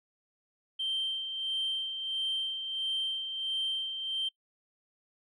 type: tone with tremolo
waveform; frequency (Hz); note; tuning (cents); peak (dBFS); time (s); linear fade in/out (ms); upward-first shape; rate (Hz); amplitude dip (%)
sine; 3136; G7; 0; -27; 0.79-4.29; 10; sine; 1.5; 55
effects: noise-tail reverb RT60 0.1 s tail -24 dB re dry + tanh soft clip ceiling -26 dBFS